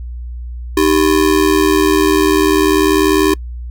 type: ring-modulated tone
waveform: square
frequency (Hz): 349.2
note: F4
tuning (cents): 0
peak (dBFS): -7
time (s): 0.77-3.34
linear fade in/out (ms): 2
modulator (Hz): 40.1
effects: noise-tail reverb RT60 0.1 s tail -26 dB re dry + added 60 Hz sine -23 dBFS peak until 3.7 s